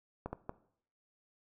clicks, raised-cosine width 1 ms, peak -24 dBFS, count 3, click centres 0.26 / 0.33 / 0.494 s, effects noise-tail reverb RT60 0.6 s tail -17 dB re dry

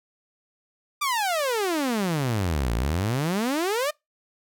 sawtooth exponential two-way sweep, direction down then up, 1210 to 54.5 to 624 Hz, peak -19 dBFS, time 1.01-3.91 s, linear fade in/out 10 ms, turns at 2.74 s, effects noise-tail reverb RT60 0.2 s tail -26 dB re dry

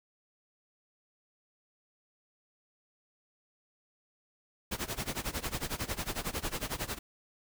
pink noise with tremolo, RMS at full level -33 dBFS, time 4.71-6.99 s, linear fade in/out 10 ms, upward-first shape sine, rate 11 Hz, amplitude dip 90%, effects none

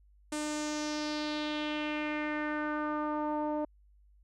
sawtooth tone with low-pass filter sweep, 301.3 Hz, D4, 44 cents sharp, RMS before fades -34 dBFS, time 0.32-3.65 s, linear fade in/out 5 ms, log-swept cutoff 8700 to 740 Hz, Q 3, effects added 50 Hz sine -59 dBFS peak until 4.23 s

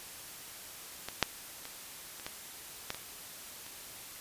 clicks, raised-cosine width 0.2 ms, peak -20 / -6 / -25 / -28 / -20 / -16 / -24 / -30 dBFS, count 8, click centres 1.086 / 1.227 / 1.654 / 2.198 / 2.265 / 2.904 / 2.946 / 3.665 s, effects white hiss -47 dBFS RMS until 4.2 s + resampled to 32000 Hz

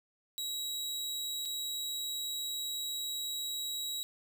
sawtooth tone with dropouts, 3862 Hz, B7, 39 cents flat, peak -32 dBFS, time 0.38-4.03 s, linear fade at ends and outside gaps 0 ms, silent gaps 1.453-1.457 s, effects none

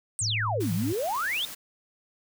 sine exponential two-way sweep, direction down then up, 8870 to 155.3 to 3720 Hz, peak -26 dBFS, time 0.19-1.45 s, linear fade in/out 0 ms, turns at 0.73 s
sine tone, 108.1 Hz, A2, 30 cents flat, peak -29 dBFS, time 0.21-0.93 s, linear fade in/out 10 ms
white noise, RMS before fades -40 dBFS, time 0.6-1.55 s, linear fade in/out 10 ms
effects none

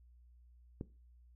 click, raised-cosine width 3 ms, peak -27 dBFS, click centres 0.811 s, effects noise-tail reverb RT60 0.3 s tail -17 dB re dry + added 60 Hz sine -59 dBFS peak until 1.35 s

